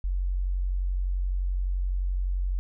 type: tone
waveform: sine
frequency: 45.83 Hz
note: F#1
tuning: 16 cents flat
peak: -24 dBFS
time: 0.04-2.59 s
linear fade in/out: 0 ms
effects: none